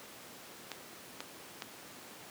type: clicks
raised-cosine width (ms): 0.2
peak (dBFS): -21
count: 3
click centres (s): 0.717 / 1.205 / 1.622
effects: pink hiss -50 dBFS RMS until 2.3 s + high-pass 200 Hz 12 dB/octave